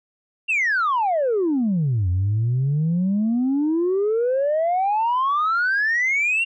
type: exponential two-way sweep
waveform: sine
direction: down then up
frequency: 2800 to 87.31 to 2800 Hz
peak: -16 dBFS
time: 0.48-6.45 s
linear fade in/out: 20 ms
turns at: 2.09 s
effects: tanh soft clip ceiling -15 dBFS